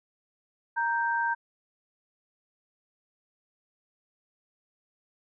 sine tone pair together, 932.3 / 1567.9 Hz, A#5 / G6, 0 / 0 cents, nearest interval major sixth, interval 900 cents, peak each -27 / -28 dBFS, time 0.76-1.35 s, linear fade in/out 20 ms, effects none

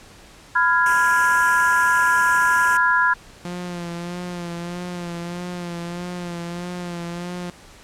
sine chord, F diminished, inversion second, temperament equal with one note detuned, 1001.6 / 1396.9 / 1661.2 Hz, Cb6 / F6 / Ab6, +24 / 0 / 0 cents, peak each -19 dBFS, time 0.55-3.14 s, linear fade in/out 10 ms
white band-stop noise, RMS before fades -29 dBFS, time 0.86-2.77 s, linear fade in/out 2 ms, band 3100 to 5400 Hz, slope 96 dB/octave
sawtooth tone with vibrato, 174.61 Hz, F3, in tune, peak -24 dBFS, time 3.45-7.5 s, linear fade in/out 0 ms, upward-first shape sine, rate 1.6 Hz, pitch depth 37 cents each way
effects pink hiss -46 dBFS RMS until 7.83 s + low-pass 9000 Hz 12 dB/octave

